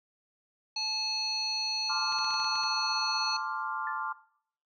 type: harmonic tone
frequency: 864 Hz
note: A5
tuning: 32 cents flat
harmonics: 1 / 3 / 5 / 7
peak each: -41 / -40 / -31 / -42 dBFS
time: 0.76-3.37 s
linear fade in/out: 5 ms
type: chord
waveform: sine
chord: D minor seventh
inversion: second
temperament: equal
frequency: 880 / 1046.5 / 1174.7 / 1396.9 Hz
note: A5 / C6 / D6 / F6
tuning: 0 / 0 / 0 / 0 cents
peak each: -37 dBFS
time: 1.89-4.13 s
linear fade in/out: 10 ms
type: clicks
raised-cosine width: 0.2 ms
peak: -28 dBFS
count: 9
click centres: 2.124 / 2.187 / 2.245 / 2.307 / 2.341 / 2.4 / 2.445 / 2.556 / 2.635 s
type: tone with exponential decay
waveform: sine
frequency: 1752 Hz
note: A6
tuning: 8 cents flat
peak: -35 dBFS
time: 3.87-4.05 s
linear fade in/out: 2 ms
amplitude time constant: 37 ms
effects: noise-tail reverb RT60 0.6 s tail -18 dB re dry